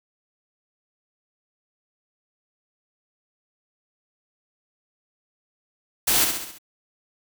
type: noise with echo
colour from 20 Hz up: white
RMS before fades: -20 dBFS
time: 6.07-6.25 s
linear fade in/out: 10 ms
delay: 67 ms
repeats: 5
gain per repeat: -5 dB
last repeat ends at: 6.585 s
effects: none